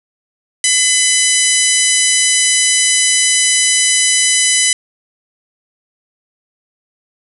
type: harmonic tone with a mistuned harmonic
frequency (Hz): 999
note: B5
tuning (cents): +20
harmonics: 2 / 3 / 4 / 5 / 6 / 7 / 8 / 9 / 10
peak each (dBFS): -18 / -19 / -21 / -23 / -17 / -20 / -19 / -20 / -17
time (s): 0.64-4.73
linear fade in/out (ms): 2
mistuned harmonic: 2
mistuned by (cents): +18
effects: none